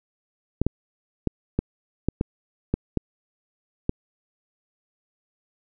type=clicks; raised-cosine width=3 ms; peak=-8 dBFS; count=9; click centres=0.616 / 0.666 / 1.273 / 1.59 / 2.086 / 2.211 / 2.74 / 2.973 / 3.894 s; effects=none